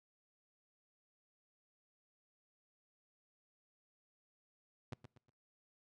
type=tone with echo; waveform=sawtooth; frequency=123.4 Hz; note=B2; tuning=1 cent flat; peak=-37 dBFS; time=4.92-4.94 s; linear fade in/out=5 ms; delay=120 ms; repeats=3; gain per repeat=-9 dB; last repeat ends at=5.3 s; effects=noise-tail reverb RT60 0.5 s tail -25 dB re dry + low-pass 6000 Hz 12 dB/octave